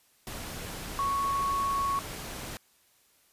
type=tone in noise; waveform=sine; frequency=1108.7 Hz; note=C#6; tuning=in tune; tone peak=-26 dBFS; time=0.99-1.99 s; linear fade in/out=0 ms; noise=pink; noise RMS=-39 dBFS; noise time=0.27-2.57 s; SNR=+10 dB; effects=white hiss -65 dBFS RMS until 3.32 s + resampled to 32000 Hz